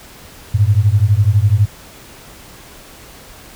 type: beating tone pair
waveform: sine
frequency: 97.4 / 109.4 Hz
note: G2 / A2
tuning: -11 / -9 cents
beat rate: 12 Hz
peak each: -12 dBFS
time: 0.54-1.66 s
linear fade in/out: 10 ms
effects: pink hiss -39 dBFS RMS until 3.55 s